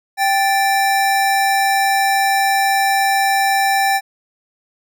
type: tone pair together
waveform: square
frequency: 784 / 1758.2 Hz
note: G5 / A6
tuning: 0 / -2 cents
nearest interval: octave + major second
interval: 1398 cents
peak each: -15 / -20 dBFS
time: 0.17-4.01 s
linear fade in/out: 50 ms
effects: none